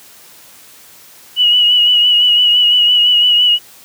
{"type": "tone with vibrato", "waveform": "sine", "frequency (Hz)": 2924, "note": "F#7", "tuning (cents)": -21, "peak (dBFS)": -7, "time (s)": [1.36, 3.59], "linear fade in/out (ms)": 50, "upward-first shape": "sine", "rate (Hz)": 5.9, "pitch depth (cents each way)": 34, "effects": ["white hiss -41 dBFS RMS until 3.84 s", "high-pass 80 Hz 12 dB/octave"]}